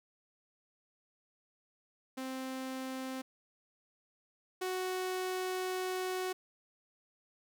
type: tone pair in turn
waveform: sawtooth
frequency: 261.6 / 370.3 Hz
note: C4 / F#4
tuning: 0 / +1 cents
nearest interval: tritone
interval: 601 cents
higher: second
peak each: -34 / -30 dBFS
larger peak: second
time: 2.17-3.22 / 4.61-6.33 s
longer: second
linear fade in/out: 10 ms
effects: none